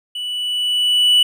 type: tone with level ramp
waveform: triangle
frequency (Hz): 2960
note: F#7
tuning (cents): 0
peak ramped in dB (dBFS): -22 to -7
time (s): 0.15-1.23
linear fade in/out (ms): 5
effects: none